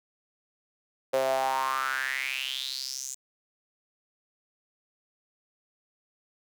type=tone with high-pass filter sweep; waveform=sawtooth; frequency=132.4 Hz; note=C3; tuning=21 cents sharp; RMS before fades=-30 dBFS; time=1.13-3.15 s; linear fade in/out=10 ms; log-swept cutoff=520 to 7200 Hz; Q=6.5; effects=none